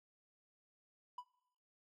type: tone with exponential decay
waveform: triangle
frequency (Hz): 987.8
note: B5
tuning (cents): 0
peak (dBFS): -39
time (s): 1.18-1.27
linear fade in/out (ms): 5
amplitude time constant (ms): 19
effects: noise-tail reverb RT60 0.8 s tail -20 dB re dry